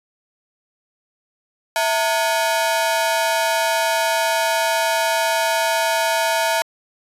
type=ring-modulated tone; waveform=sawtooth; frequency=784 Hz; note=G5; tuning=in tune; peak=-10 dBFS; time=1.76-6.62 s; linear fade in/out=0 ms; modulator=127 Hz; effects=resampled to 32000 Hz